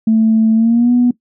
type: tone with pitch glide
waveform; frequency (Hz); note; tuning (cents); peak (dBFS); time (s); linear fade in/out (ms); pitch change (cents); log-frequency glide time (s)
sine; 221.6 to 244.5; A3 to B3; +13 to -17; -7; 0.07-1.11; 5; +170; 0.54-0.92
effects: noise-tail reverb RT60 0.1 s tail -18 dB re dry + tanh soft clip ceiling -3 dBFS